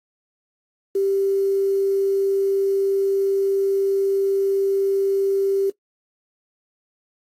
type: tone with quantisation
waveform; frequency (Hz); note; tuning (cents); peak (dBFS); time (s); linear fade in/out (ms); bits
sine; 392; G4; 0; -17; 0.95-5.7; 5; 7
effects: noise-tail reverb RT60 0.1 s tail -19 dB re dry + AAC 48 kbps